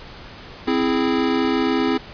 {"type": "chord", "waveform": "square", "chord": "C augmented", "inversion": "none", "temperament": "equal", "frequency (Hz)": [261.6, 329.6, 415.3], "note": ["C4", "E4", "G#4"], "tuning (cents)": [0, 0, 0], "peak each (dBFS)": [-21, -23, -24], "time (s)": [0.67, 1.98], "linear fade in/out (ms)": 10, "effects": ["pink hiss -39 dBFS RMS until 2.13 s", "resampled to 11025 Hz"]}